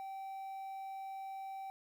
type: tone with quantisation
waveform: triangle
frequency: 775 Hz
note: G5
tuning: 20 cents flat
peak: -40 dBFS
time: 0-1.7 s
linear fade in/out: 0 ms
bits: 11
effects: none